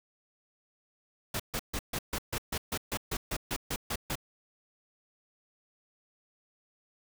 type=noise bursts; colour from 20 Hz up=pink; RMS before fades=-33 dBFS; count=15; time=1.34-4.155 s; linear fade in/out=5 ms; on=57 ms; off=140 ms; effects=none